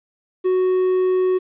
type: tone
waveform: triangle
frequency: 370 Hz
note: F#4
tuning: in tune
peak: -13 dBFS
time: 0.44-1.39 s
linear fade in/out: 20 ms
effects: resampled to 8000 Hz + 9-bit